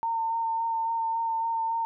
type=tone with vibrato; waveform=sine; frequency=909 Hz; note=A#5; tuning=44 cents flat; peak=-25 dBFS; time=0.03-1.85 s; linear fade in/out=0 ms; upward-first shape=sine; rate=3.6 Hz; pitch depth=18 cents each way; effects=none